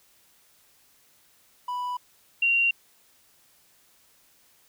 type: tone pair in turn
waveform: triangle / sine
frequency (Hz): 987.8 / 2759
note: B5 / F7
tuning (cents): 0 / -22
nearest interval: octave + tritone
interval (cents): 1778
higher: second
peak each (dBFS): -26 / -19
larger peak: second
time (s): 1.68-1.97 / 2.42-2.71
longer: neither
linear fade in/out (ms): 5
effects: white hiss -61 dBFS RMS until 4.68 s